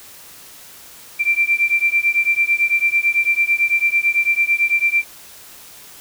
sine beating tone pair, 2351 / 2360 Hz, D7 / D7, +1 / +8 cents, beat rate 9 Hz, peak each -17 dBFS, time 1.19-5.04 s, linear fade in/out 20 ms, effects white hiss -41 dBFS RMS until 6 s

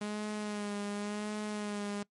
sawtooth tone with vibrato, 207.7 Hz, G#3, in tune, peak -31 dBFS, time 0.01-2.03 s, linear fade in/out 5 ms, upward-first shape sine, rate 0.91 Hz, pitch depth 32 cents each way, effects noise-tail reverb RT60 0.1 s tail -21 dB re dry + MP3 48 kbps

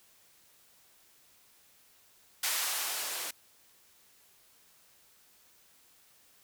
violet noise with band-pass filter sweep, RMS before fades -34 dBFS, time 2.43-3.31 s, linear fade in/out 5 ms, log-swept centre 1000 to 400 Hz, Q 0.84, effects white hiss -63 dBFS RMS until 6.43 s

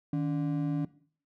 triangle ring-modulated tone, 220 Hz, A3, in tune, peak -22 dBFS, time 0.13-0.85 s, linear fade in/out 2 ms, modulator 64.1 Hz, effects noise-tail reverb RT60 0.5 s tail -18 dB re dry

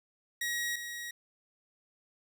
sawtooth tone pair in turn, 1900 / 1900 Hz, A#6 / A#6, +33 / +33 cents, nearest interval unison, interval 0 cents, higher neither, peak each -28 / -35 dBFS, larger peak first, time 0.41-0.76 / 0.76-1.11 s, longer neither, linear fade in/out 5 ms, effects none

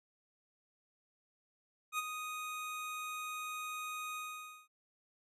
25% pulse tone with ADSR envelope, 1244.5 Hz, D#6, in tune, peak -28 dBFS, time 1.92-4.68 s, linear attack 65 ms, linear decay 26 ms, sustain -8 dB, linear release 520 ms, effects resampled to 32000 Hz

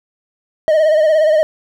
triangle tone with vibrato, 622.3 Hz, D#5, in tune, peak -7 dBFS, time 0.68-1.43 s, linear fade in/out 0 ms, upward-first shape sine, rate 17 Hz, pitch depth 59 cents each way, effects none

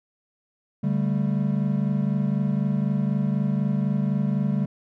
triangle chord, D suspended fourth, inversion none, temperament equal with one note detuned, 144.31 / 196 / 220 Hz, D3 / G3 / A3, -30 / 0 / 0 cents, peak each -23 / -22 / -26 dBFS, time 0.83-4.66 s, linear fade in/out 10 ms, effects none

